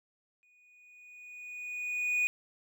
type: tone with exponential growth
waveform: triangle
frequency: 2467 Hz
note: D#7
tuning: 15 cents flat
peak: -23 dBFS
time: 0.43-2.27 s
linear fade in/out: 0 ms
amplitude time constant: 400 ms
effects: none